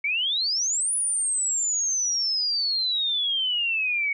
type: exponential two-way sweep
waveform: sine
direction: up then down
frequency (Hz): 2217 to 9956 to 2217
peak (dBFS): -22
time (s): 0.04-4.13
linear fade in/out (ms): 5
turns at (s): 0.94
effects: none